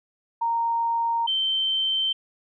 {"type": "tone pair in turn", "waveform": "sine", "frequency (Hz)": [927, 3108], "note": ["A#5", "G7"], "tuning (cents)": [-10, -16], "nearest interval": "octave + major sixth", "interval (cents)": 2094, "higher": "second", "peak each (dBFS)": -21, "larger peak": "neither", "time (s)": [[0.41, 1.27], [1.27, 2.13]], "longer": "neither", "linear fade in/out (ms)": 10, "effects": []}